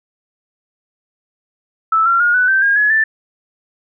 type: tone with pitch steps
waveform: sine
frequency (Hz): 1314 / 1370.6 / 1429.6 / 1491.2 / 1555.4 / 1622.4 / 1692.3 / 1765.2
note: E6 / F6 / F6 / F#6 / G6 / G#6 / G#6 / A6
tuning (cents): -6 / -33 / +40 / +13 / -14 / -41 / +32 / +5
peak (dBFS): -10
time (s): 1.92-3.04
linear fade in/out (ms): 5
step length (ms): 140
effects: none